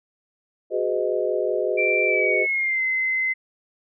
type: chord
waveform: sine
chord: G# minor seventh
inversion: third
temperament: equal with one note detuned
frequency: 370 / 415.3 / 505.7 / 622.3 Hz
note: F#4 / G#4 / B4 / D#5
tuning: 0 / 0 / +41 / 0 cents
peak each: -26 dBFS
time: 0.7-2.47 s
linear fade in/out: 50 ms
type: tone with pitch glide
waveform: sine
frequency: 2349 to 2057 Hz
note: D7 to C7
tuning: 0 to -30 cents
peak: -20 dBFS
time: 1.77-3.34 s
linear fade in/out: 20 ms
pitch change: -230 cents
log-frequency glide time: 2.05-2.83 s
effects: none